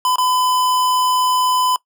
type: tone with dropouts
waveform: square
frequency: 1008 Hz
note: B5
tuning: 35 cents sharp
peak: -15 dBFS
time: 0.05-1.76 s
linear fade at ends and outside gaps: 1 ms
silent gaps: 0.158-0.183 s
effects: noise-tail reverb RT60 0.1 s tail -22 dB re dry